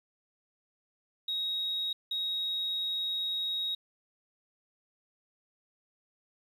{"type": "tone bursts at uneven times", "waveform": "sine", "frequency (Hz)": 3782, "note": "A#7", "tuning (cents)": 24, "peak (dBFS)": -29, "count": 2, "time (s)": [[1.28, 1.93], [2.11, 3.75]], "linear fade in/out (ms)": 5, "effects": ["tanh soft clip ceiling -25 dBFS", "10-bit"]}